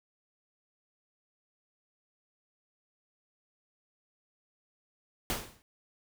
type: noise with exponential decay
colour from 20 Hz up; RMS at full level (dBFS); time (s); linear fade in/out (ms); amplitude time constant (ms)
pink; -29; 5.3-5.62; 0; 69
effects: none